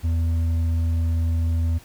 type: tone with hard clipping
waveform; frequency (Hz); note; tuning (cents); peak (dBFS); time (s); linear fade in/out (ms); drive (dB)
sine; 82.7; E2; +6; -20; 0.03-1.79; 20; 4
effects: pink hiss -49 dBFS RMS until 1.84 s